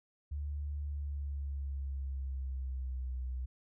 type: tone with pitch glide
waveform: sine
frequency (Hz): 72.7 to 63.29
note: D2 to B1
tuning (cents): -17 to +43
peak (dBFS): -35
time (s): 0.31-3.46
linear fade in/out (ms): 10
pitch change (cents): -240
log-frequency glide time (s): 0.83-3.15
effects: none